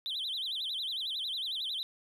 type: tone with vibrato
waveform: sine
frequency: 3508 Hz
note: A7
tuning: 6 cents flat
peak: -31 dBFS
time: 0.06-1.83 s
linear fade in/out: 0 ms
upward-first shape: sine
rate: 11 Hz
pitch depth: 240 cents each way
effects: tanh soft clip ceiling -31 dBFS + 11-bit